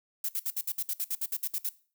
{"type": "noise bursts", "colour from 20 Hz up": "violet", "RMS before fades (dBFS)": -31, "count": 14, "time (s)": [0.24, 1.692], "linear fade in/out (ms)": 5, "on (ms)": 48, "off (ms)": 60, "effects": ["noise-tail reverb RT60 0.4 s tail -19 dB re dry"]}